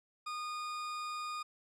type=tone; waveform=40% pulse; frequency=1226 Hz; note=D#6; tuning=26 cents flat; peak=-37 dBFS; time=0.26-1.43 s; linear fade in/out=10 ms; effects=low-pass 8000 Hz 12 dB/octave